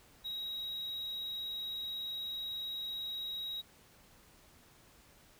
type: tone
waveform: triangle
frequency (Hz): 3819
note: A#7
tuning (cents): +41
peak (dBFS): -36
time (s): 0.24-3.62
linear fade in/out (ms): 20
effects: pink hiss -62 dBFS RMS until 5.39 s